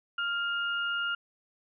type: tone pair together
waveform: sine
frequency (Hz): 1396.9 / 2846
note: F6 / F7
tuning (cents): 0 / +32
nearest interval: octave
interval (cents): 1232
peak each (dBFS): -29 / -35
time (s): 0.18-1.15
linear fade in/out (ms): 5
effects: none

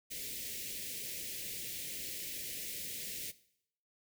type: band-stop noise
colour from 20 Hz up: white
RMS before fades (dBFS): -42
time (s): 0.1-3.32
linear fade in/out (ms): 20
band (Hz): 570 to 1900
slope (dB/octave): 48
effects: noise-tail reverb RT60 0.7 s tail -18 dB re dry

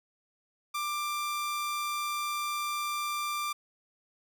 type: tone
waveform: sawtooth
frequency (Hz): 1184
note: D6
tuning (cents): +14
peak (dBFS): -27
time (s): 0.74-3.53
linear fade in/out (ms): 10
effects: none

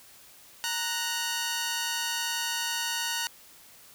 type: tone pair together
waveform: 10% pulse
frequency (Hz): 930 / 1476.3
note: A#5 / F#6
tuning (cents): -4 / -4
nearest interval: minor sixth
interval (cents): 800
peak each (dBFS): -23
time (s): 0.64-3.27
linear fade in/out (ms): 0
effects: white hiss -53 dBFS RMS until 3.94 s

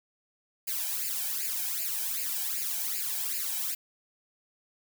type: noise with flanger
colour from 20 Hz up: blue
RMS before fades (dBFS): -32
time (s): 0.67-3.75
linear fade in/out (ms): 10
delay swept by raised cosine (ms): 0.42 to 1.3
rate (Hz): 2.6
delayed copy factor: +0.9
effects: none

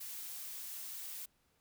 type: noise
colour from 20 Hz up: blue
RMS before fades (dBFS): -45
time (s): 0-1.26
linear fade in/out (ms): 10
effects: pink hiss -75 dBFS RMS until 1.6 s

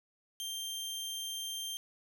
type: tone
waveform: sawtooth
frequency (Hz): 3165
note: G7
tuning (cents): +16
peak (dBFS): -34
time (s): 0.4-1.77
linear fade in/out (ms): 0
effects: none

